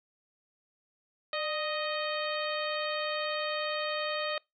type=harmonic tone with a mistuned harmonic; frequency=622.3 Hz; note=D#5; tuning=in tune; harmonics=1 / 2 / 3 / 4 / 5 / 6 / 7; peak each=-34 / -37 / -39 / -40 / -41 / -42 / -42 dBFS; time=1.33-4.38 s; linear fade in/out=2 ms; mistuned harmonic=1; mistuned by=-59 cents; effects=noise-tail reverb RT60 0.2 s tail -26 dB re dry